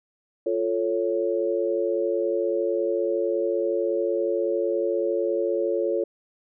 sine chord, F augmented, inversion none, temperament equal, 349.2 / 440 / 554.4 Hz, F4 / A4 / C#5, 0 / 0 / 0 cents, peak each -26 dBFS, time 0.46-6.04 s, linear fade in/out 5 ms, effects none

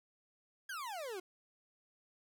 40% pulse exponential sweep, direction down, 1661.2 to 349.9 Hz, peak -40 dBFS, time 0.69-1.2 s, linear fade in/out 5 ms, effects 13-bit

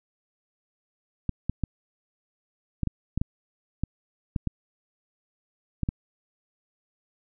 clicks, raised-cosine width 5 ms, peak -13 dBFS, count 12, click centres 1.293 / 1.496 / 1.637 / 2.833 / 2.873 / 3.176 / 3.215 / 3.836 / 4.362 / 4.473 / 5.833 / 5.889 s, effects none

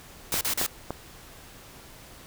white noise bursts, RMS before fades -27 dBFS, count 3, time 0.32-0.664 s, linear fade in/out 2 ms, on 90 ms, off 37 ms
clicks, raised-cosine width 1 ms, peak -16 dBFS, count 3, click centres 0.341 / 0.614 / 0.906 s
effects pink hiss -48 dBFS RMS until 2.26 s

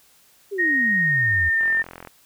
sine exponential sweep, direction down, 415.3 to 76.3 Hz, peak -25 dBFS, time 0.51-1.5 s, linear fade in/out 20 ms
sine tone with pitch glide, 1864.7 to 1803.3 Hz, A#6 to A6, 0 to +42 cents, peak -17 dBFS, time 0.58-1.83 s, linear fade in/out 20 ms, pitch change -58 cents, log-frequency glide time 0.96-1.64 s
click train, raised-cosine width 0.5 ms, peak -22 dBFS, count 21, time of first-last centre 1.61-2.073 s, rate 43.2 Hz
effects white hiss -56 dBFS RMS until 2.25 s

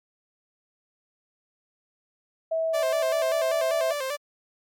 sine tone with pitch glide, 649 to 655.4 Hz, E5 to E5, -27 to -10 cents, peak -23 dBFS, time 2.51-3.93 s, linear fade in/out 10 ms, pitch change +17 cents, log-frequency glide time 2.9-3.75 s
sawtooth tone with vibrato, 554.4 Hz, C#5, in tune, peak -24 dBFS, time 2.73-4.17 s, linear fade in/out 20 ms, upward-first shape square, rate 5.1 Hz, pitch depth 88 cents each way
effects Opus 48 kbps

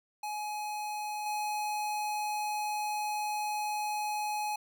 square tone with level steps, 842 Hz, G#5, 24 cents sharp, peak -35 / -32 dBFS, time 0.23-4.56 s, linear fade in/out 5 ms, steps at 1.26 s, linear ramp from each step 2 ms, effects none

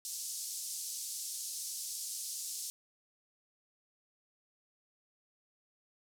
pink band-pass noise, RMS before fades -41 dBFS, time 0.05-2.7 s, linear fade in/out 0 ms, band 5200 to 12000 Hz, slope 24 dB/octave, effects none

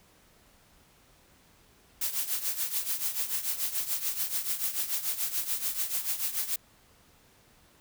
blue noise with tremolo, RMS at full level -28 dBFS, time 2.01-6.56 s, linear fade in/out 5 ms, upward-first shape triangle, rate 6.9 Hz, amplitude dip 80%, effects pink hiss -61 dBFS RMS until 7.8 s

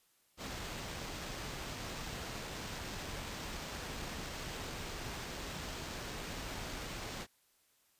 pink noise with sample-and-hold, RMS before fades -43 dBFS, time 0.37-7.27 s, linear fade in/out 50 ms, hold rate 11025 Hz, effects white hiss -72 dBFS RMS until 7.99 s + resampled to 32000 Hz

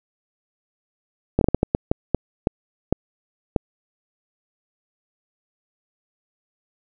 slowing click train, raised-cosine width 2 ms, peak -3 dBFS, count 12, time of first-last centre 1.39-3.562 s, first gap 22 ms, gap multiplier 1.4, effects none

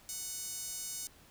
sawtooth tone with high-pass filter, 740 Hz, F#5, in tune, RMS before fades -41 dBFS, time 0.09-1.07 s, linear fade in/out 0 ms, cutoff 6700 Hz, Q 1.6, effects pink hiss -60 dBFS RMS until 1.3 s

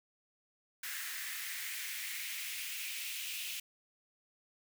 white noise with high-pass filter sweep, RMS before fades -41 dBFS, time 0.83-3.6 s, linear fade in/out 5 ms, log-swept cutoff 1700 to 2700 Hz, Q 3.5, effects none

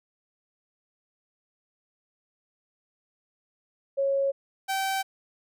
sine / sawtooth tone pair in turn, 550 / 773.1 Hz, C#5 / G5, -14 / -24 cents, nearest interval tritone, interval 590 cents, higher second, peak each -22 dBFS, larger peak neither, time 3.97-4.32 / 4.68-5.03 s, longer neither, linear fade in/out 20 ms, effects none

